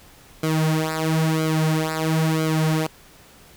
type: tone with flanger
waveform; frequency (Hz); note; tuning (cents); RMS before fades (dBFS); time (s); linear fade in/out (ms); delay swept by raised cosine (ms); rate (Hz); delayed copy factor
sawtooth; 158.4; D#3; +31; -21; 0.43-2.87; 5; 1.1 to 6; 1; -0.8
effects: pink hiss -49 dBFS RMS until 3.56 s